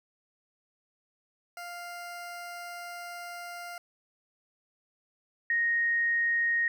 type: tone pair in turn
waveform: 20% pulse / sine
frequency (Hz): 699 / 1866.1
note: F5 / A#6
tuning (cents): +1 / +1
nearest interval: octave + perfect fourth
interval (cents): 1700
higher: second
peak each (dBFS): -34 / -24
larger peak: second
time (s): 1.57-3.78 / 5.5-6.68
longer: first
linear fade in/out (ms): 2
effects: none